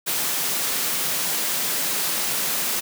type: high-pass noise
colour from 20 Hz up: white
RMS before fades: -24 dBFS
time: 0.06-2.81 s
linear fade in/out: 20 ms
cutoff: 130 Hz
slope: 48 dB/octave
effects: none